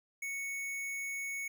square tone, 2217 Hz, C#7, in tune, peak -37 dBFS, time 0.22-1.48 s, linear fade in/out 5 ms, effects none

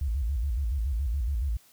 sine tone with vibrato, 62.6 Hz, B1, 24 cents sharp, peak -25 dBFS, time 0.01-1.57 s, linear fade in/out 5 ms, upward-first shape square, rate 7.1 Hz, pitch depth 210 cents each way, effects white hiss -59 dBFS RMS until 1.72 s

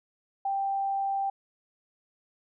sine tone, 786 Hz, G5, 4 cents sharp, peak -26 dBFS, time 0.45-1.3 s, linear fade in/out 5 ms, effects none

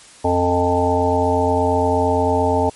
harmonic tone, 88.6 Hz, F2, 25 cents sharp, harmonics 1 / 3 / 5 / 7 / 9 / 10, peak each -22 / -22 / -20 / -21 / -22 / -21 dBFS, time 0.24-2.7 s, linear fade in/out 10 ms, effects white hiss -44 dBFS RMS until 2.75 s + MP3 48 kbps

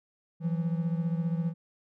triangle beating tone pair, 164.81 / 179.81 Hz, E3 / F#3, 0 / -49 cents, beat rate 15 Hz, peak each -26 / -31 dBFS, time 0.4-1.54 s, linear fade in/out 50 ms, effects none

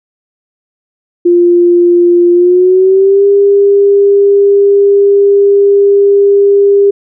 sine tone with pitch glide, 349.2 to 401.1 Hz, F4 to G4, 0 to +40 cents, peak -3 dBFS, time 1.25-6.91 s, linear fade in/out 10 ms, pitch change +240 cents, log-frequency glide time 2.33-3.25 s, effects none

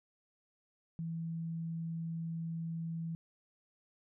sine tone, 164.81 Hz, E3, in tune, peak -36 dBFS, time 0.99-3.15 s, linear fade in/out 0 ms, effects none

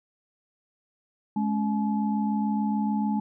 sine tone cluster, 211 / 277.8 / 855 Hz, G#3 / C#4 / A5, +28 / +4 / -50 cents, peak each -24 / -32 / -32 dBFS, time 1.36-3.2 s, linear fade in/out 5 ms, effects none

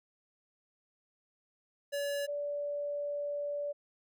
square / sine tone pair in turn, 570 / 579.3 Hz, C#5 / D5, +48 / -24 cents, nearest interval unison, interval 28 cents, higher second, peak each -33 / -33 dBFS, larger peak neither, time 1.92-2.27 / 2.27-3.73 s, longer second, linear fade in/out 20 ms, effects none

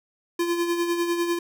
square tone with tremolo, 343.6 Hz, F4, 28 cents flat, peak -21 dBFS, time 0.39-1.39 s, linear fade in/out 5 ms, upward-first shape sine, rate 10 Hz, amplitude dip 50%, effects none

